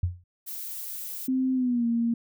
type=tone with exponential decay; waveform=sine; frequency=88.6 Hz; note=F2; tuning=25 cents sharp; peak=-19 dBFS; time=0.03-0.24 s; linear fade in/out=5 ms; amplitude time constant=44 ms
type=noise; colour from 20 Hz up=violet; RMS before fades=-36 dBFS; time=0.46-1.28 s; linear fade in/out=20 ms
type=tone with pitch glide; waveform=sine; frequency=260 to 233 Hz; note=C4 to A#3; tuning=-11 to -1 cents; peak=-22 dBFS; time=1.28-2.14 s; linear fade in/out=5 ms; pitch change=-190 cents; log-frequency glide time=1.54-1.86 s
effects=none